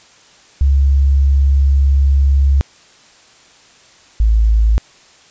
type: tone pair in turn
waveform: sine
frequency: 68.9 / 54.69 Hz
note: C#2 / A1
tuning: -10 / -10 cents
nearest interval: major third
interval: 400 cents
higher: first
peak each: -8 dBFS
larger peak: neither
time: 0.61-2.61 / 4.2-4.78 s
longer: first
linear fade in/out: 0 ms
effects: white hiss -46 dBFS RMS until 5.3 s + resampled to 16000 Hz